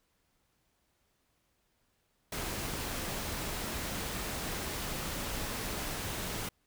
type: noise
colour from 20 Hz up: pink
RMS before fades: -37 dBFS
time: 2.32-6.49 s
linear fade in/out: 5 ms
effects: pink hiss -75 dBFS RMS until 6.66 s